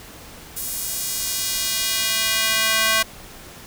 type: tone with high-pass filter sweep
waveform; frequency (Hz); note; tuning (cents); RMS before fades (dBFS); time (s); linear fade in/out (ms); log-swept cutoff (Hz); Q
square; 221.1; A3; +9; -22; 0.56-3.03; 10; 10000 to 1400; 0.8
effects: pink hiss -41 dBFS RMS until 3.66 s